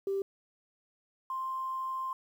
sine tone pair in turn, 392 / 1048.8 Hz, G4 / C6, 0 / +4 cents, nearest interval octave + perfect fourth, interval 1704 cents, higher second, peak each -28 / -32 dBFS, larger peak first, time 0.07-0.22 / 1.3-2.13 s, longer second, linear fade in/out 2 ms, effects tanh soft clip ceiling -24 dBFS + 10-bit

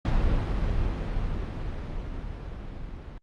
brown noise with level ramp, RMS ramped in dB -23 to -39 dBFS, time 0.05-3.18 s, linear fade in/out 2 ms, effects low-pass 4000 Hz 12 dB/octave + Opus 48 kbps

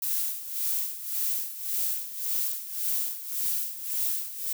violet noise with tremolo, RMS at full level -27 dBFS, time 0.02-4.53 s, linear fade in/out 5 ms, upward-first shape sine, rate 1.8 Hz, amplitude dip 75%, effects none

